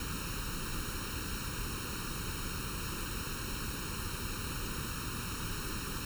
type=noise with comb filter; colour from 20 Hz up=pink; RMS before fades=-38 dBFS; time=0-6.05 s; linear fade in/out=2 ms; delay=0.73 ms; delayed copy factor=+0.95; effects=none